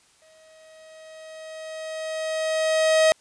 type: tone with exponential growth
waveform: 45% pulse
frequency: 634 Hz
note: D#5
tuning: 32 cents sharp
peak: -14 dBFS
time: 0.22-3.12 s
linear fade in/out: 0 ms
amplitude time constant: 630 ms
effects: white hiss -59 dBFS RMS until 3.2 s + resampled to 22050 Hz